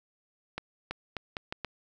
accelerating click train, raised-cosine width 0.3 ms, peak -18 dBFS, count 6, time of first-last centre 0.58-1.647 s, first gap 330 ms, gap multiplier 0.78, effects none

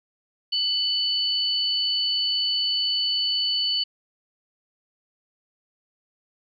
sine tone pair together, 2985 / 4469 Hz, F#7 / C#8, +15 / +13 cents, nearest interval perfect fifth, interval 698 cents, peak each -24 dBFS, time 0.52-3.84 s, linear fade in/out 10 ms, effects none

